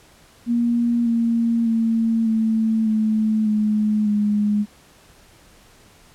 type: tone with pitch steps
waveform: sine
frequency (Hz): 236.6 / 231.6 / 226.7 / 221.9 / 217.2 / 212.6 / 208.1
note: A#3 / A#3 / A#3 / A3 / A3 / G#3 / G#3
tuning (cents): +26 / -11 / -48 / +15 / -22 / +41 / +4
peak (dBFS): -16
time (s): 0.46-4.66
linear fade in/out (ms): 50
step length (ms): 600
effects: pink hiss -51 dBFS RMS until 6.14 s + low-pass 12000 Hz 12 dB/octave